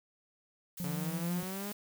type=noise; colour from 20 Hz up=blue; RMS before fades=-45 dBFS; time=0.77-1.73 s; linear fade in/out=5 ms
type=tone with vibrato; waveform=triangle; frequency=174.61 Hz; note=F3; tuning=in tune; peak=-33 dBFS; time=0.8-1.43 s; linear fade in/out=0 ms; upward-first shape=square; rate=6.1 Hz; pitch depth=29 cents each way
type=exponential sweep; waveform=sawtooth; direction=up; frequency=142.5 to 207.7 Hz; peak=-34 dBFS; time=0.84-1.72 s; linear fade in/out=0 ms
effects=none